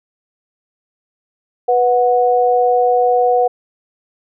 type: tone pair together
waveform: sine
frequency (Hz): 492.4 / 734.1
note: B4 / F#5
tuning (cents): -5 / -14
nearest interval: perfect fifth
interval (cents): 691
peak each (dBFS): -13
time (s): 1.68-3.48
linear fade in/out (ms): 10
effects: none